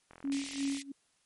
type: click train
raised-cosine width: 0.5 ms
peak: -36 dBFS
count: 29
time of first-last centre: 0.11-0.77 s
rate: 42.4 Hz
type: tone with tremolo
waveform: sine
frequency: 277.2 Hz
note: C#4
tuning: in tune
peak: -29 dBFS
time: 0.24-0.92 s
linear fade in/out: 5 ms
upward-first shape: sine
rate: 2.9 Hz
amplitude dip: 90%
type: high-pass noise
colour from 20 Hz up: pink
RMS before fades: -43 dBFS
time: 0.32-0.82 s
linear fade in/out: 0 ms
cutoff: 1900 Hz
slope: 96 dB/octave
effects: white hiss -72 dBFS RMS until 1.25 s + MP3 48 kbps